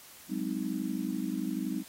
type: chord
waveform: sine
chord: Ab dominant seventh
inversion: third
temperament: just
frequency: 186.89 / 207.7 / 259.6 / 311.5 Hz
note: Gb3 / Ab3 / C4 / Eb4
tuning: +18 / 0 / -13 / +2 cents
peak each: -37 / -36 / -35 / -36 dBFS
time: 0.28-1.84 s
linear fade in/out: 50 ms
effects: white hiss -52 dBFS RMS until 1.88 s + AAC 48 kbps